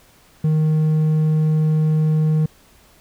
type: tone with hard clipping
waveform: sine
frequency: 155.56 Hz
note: D#3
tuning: in tune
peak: -15 dBFS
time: 0.44-2.46 s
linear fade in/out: 5 ms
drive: 3 dB
effects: pink hiss -52 dBFS RMS until 3 s